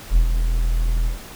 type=tone with ADSR envelope; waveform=triangle; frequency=41.2 Hz; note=E1; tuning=in tune; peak=-6 dBFS; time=0.1-1.19 s; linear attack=66 ms; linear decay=85 ms; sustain=-8 dB; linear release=130 ms; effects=tanh soft clip ceiling -5 dBFS + pink hiss -39 dBFS RMS until 1.35 s